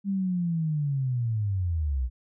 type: linear sweep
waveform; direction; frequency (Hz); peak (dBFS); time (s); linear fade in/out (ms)
sine; down; 200.8 to 58.3; -24; 0.04-2.1; 50
effects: none